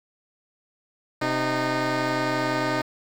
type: tone pair together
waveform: 10% pulse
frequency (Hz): 128.9 / 306.6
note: C3 / D#4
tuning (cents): -26 / -25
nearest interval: octave + minor third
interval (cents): 1501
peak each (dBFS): -20 / -16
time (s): 1.21-2.82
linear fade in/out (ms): 10
effects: low-pass 5000 Hz 12 dB/octave + 7-bit